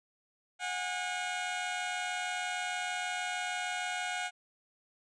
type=tone pair together; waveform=15% pulse; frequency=726.6 / 813 Hz; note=F#5 / G#5; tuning=-32 / -37 cents; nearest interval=major second; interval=195 cents; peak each=-28 / -33 dBFS; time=0.59-4.31 s; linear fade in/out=50 ms; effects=resampled to 22050 Hz